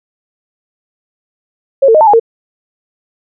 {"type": "tone with pitch steps", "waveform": "sine", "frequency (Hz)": [545, 449.9, 619, 892, 826, 457.2], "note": ["C#5", "A4", "D#5", "A5", "G#5", "A#4"], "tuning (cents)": [-29, 39, -9, 23, -10, -34], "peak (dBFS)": -3, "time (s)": [1.82, 2.198], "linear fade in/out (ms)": 10, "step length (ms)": 63, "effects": []}